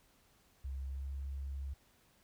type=tone with pitch glide; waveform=sine; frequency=67.1 to 68.51 Hz; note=C2 to C#2; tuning=+44 to -20 cents; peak=-38 dBFS; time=0.64-1.74 s; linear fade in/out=10 ms; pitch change=+36 cents; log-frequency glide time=0.87-1.07 s; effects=pink hiss -69 dBFS RMS until 2.23 s